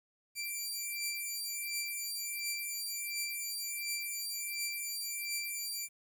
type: beating tone pair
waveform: 10% pulse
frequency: 2349 / 2350.4 Hz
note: D7 / D7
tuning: 0 / +1 cents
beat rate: 1.4 Hz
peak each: -30 dBFS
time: 0.35-5.89 s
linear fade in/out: 50 ms
effects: 11-bit